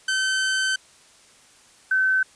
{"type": "tone pair in turn", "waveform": ["sawtooth", "sine"], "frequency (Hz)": [1537, 1530.5], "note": ["G6", "G6"], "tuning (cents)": [-35, -42], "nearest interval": "unison", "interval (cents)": 7, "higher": "first", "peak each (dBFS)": -17, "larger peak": "neither", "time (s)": [[0.08, 0.76], [1.91, 2.23]], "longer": "first", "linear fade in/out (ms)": 5, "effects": ["white hiss -53 dBFS RMS until 2.35 s", "resampled to 22050 Hz"]}